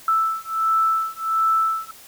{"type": "beating tone pair", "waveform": "sine", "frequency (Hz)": [1318.5, 1319.9], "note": ["E6", "E6"], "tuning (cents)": [0, 2], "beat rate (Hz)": 1.4, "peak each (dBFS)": -21, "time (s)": [0.08, 1.91], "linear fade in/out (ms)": 2, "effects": ["white hiss -45 dBFS RMS until 2.07 s"]}